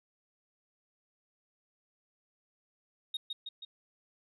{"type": "tone with echo", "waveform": "sine", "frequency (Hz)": 3729, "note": "A#7", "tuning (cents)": 0, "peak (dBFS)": -30, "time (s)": [3.14, 3.17], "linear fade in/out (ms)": 5, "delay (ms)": 160, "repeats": 3, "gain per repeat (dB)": -4, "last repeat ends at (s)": 3.65, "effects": ["tanh soft clip ceiling -31 dBFS"]}